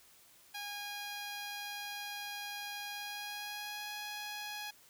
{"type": "tone with pitch glide", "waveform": "10% pulse", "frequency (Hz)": [819, 833.3], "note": ["G#5", "G#5"], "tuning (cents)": [-24, 6], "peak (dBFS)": -32, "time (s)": [0.54, 4.71], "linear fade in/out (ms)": 10, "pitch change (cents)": 30, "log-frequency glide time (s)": [2.91, 3.91], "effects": ["white hiss -62 dBFS RMS until 4.89 s"]}